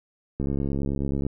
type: click train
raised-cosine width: 3 ms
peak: -15 dBFS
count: 61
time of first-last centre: 0.4-1.266 s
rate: 69.3 Hz
effects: none